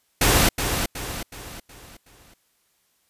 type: noise with echo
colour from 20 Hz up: pink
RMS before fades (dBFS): -17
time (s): 0.21-0.49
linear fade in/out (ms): 5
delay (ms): 370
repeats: 5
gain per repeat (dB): -7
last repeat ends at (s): 2.34
effects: white hiss -67 dBFS RMS until 3.09 s + resampled to 32000 Hz